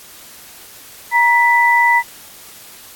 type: tone pair together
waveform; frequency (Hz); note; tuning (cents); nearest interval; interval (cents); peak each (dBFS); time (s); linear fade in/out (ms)
sine; 943 / 1983.8; A#5 / B6; +20 / +7; octave + minor second; 1287; -12; 1.11-2.03; 50
effects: white hiss -39 dBFS RMS until 2.95 s + AAC 64 kbps